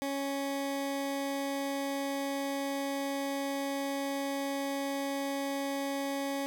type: tone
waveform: 20% pulse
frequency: 277.2 Hz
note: C#4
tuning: in tune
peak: -27 dBFS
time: 0.02-6.46 s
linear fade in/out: 0 ms
effects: none